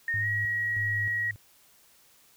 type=tone with pitch glide; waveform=sine; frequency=1845 to 1904.6 Hz; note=A#6 to A#6; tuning=-18 to +37 cents; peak=-26 dBFS; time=0.08-1.31 s; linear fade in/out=2 ms; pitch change=+55 cents; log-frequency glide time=0.2-0.27 s
type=tone with tremolo; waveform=sine; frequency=103.83 Hz; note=G#2; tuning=in tune; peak=-32 dBFS; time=0.14-1.36 s; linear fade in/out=0 ms; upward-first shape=square; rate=1.6 Hz; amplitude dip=65%
effects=white hiss -60 dBFS RMS until 2.36 s